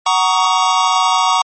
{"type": "chord", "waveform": "square", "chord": "D# minor seventh", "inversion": "first", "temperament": "just", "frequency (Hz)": [746.7, 933.4, 1120.1, 1244.5], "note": ["F#5", "A#5", "C#6", "D#6"], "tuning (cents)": [16, 2, 18, 0], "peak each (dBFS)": [-19, -17, -16, -22], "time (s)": [0.06, 1.42], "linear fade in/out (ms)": 5, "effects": ["MP3 32 kbps"]}